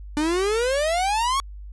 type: exponential sweep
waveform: 45% pulse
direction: up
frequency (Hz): 292.7 to 1128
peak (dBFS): -20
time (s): 0.17-1.4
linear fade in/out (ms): 0
effects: added 50 Hz sine -35 dBFS peak until 1.72 s + resampled to 24000 Hz